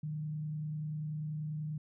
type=tone with frequency modulation; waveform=sine; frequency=152.7 Hz; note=D#3; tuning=32 cents flat; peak=-35 dBFS; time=0.03-1.78 s; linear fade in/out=5 ms; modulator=30.2 Hz; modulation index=0.26; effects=none